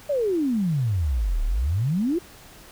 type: exponential two-way sweep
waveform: sine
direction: down then up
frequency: 607 to 34.65 to 369.8 Hz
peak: -20 dBFS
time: 0.09-2.19 s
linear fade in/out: 10 ms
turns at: 1.43 s
effects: pink hiss -47 dBFS RMS until 2.71 s

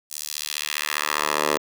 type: tone with high-pass filter sweep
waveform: 10% pulse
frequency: 74.9 Hz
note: D2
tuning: 35 cents sharp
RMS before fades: -26 dBFS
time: 0.1-1.58 s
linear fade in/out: 20 ms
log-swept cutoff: 7200 to 510 Hz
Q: 1.1
effects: none

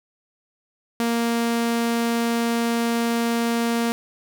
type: tone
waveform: sawtooth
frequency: 233.1 Hz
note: A#3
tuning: in tune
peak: -16 dBFS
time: 1-3.92 s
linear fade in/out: 0 ms
effects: none

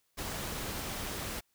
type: noise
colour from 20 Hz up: pink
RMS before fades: -38 dBFS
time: 0.17-1.41 s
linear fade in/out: 20 ms
effects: white hiss -75 dBFS RMS until 1.54 s

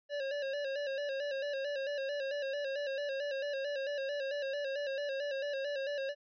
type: tone with vibrato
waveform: square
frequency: 559 Hz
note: C#5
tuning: 14 cents sharp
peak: -35 dBFS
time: 0.09-6.15 s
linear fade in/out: 50 ms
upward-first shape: square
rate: 4.5 Hz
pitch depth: 60 cents each way
effects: resampled to 11025 Hz

